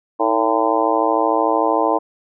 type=harmonic tone with a mistuned harmonic; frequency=113.2 Hz; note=A2; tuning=50 cents sharp; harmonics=3 / 4 / 5 / 6 / 7 / 8 / 9; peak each=-22 / -22 / -22 / -22 / -22 / -22 / -22 dBFS; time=0.19-1.99 s; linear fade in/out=20 ms; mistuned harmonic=3; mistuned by=-99 cents; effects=none